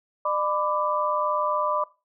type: tone cluster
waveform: sine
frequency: 602 / 999 / 1175 Hz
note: D5 / B5 / D6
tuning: +43 / +20 / +1 cents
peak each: -27 / -27 / -26 dBFS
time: 0.25-1.84 s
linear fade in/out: 5 ms
effects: noise-tail reverb RT60 0.3 s tail -21 dB re dry